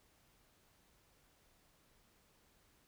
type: silence
effects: pink hiss -71 dBFS RMS until 2.87 s